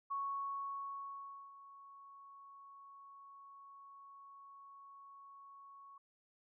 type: tone with ADSR envelope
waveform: sine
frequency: 1108.7 Hz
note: C#6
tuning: in tune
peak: -36 dBFS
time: 0.1-5.98 s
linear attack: 17 ms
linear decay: 1400 ms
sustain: -18 dB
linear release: 4 ms
effects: none